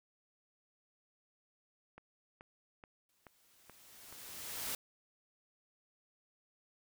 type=click train; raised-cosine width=0.5 ms; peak=-37 dBFS; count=6; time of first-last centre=1.98-4.126 s; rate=2.33 Hz
type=noise with exponential growth; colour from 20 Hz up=white; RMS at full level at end=-38 dBFS; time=3.09-4.75 s; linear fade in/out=2 ms; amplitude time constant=360 ms
effects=none